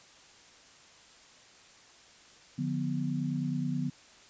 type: chord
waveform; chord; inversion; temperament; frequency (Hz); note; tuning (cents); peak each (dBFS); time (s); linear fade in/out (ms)
sine; B diminished; first; just; 148.16 / 177.8 / 246.9; D3 / F3 / B3; +16 / +31 / 0; -33 / -35 / -33; 2.58-3.9; 10
effects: white hiss -56 dBFS RMS until 4.29 s + resampled to 16000 Hz